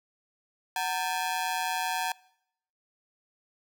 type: ring-modulated tone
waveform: sawtooth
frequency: 830.6 Hz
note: G#5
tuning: in tune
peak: -21 dBFS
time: 0.76-2.12 s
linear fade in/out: 2 ms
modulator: 84.2 Hz
effects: noise-tail reverb RT60 0.7 s tail -23 dB re dry